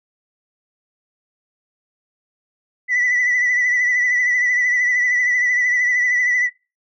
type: tone with vibrato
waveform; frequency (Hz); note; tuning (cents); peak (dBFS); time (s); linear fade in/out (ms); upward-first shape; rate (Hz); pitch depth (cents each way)
sine; 1975.5; B6; 0; -13; 2.88-6.5; 50; triangle; 13; 48
effects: noise-tail reverb RT60 0.3 s tail -25 dB re dry + tanh soft clip ceiling -12 dBFS